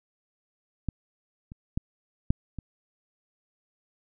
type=clicks; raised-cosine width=5 ms; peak=-16 / -29 / -15 / -9 / -23 dBFS; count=5; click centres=0.887 / 1.519 / 1.775 / 2.305 / 2.587 s; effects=none